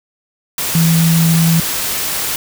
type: tone in noise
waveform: sine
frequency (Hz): 164.81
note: E3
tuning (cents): 0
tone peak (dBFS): -9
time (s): 0.75-1.6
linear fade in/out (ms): 2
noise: white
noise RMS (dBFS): -19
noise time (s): 0.58-2.36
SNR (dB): +7
effects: none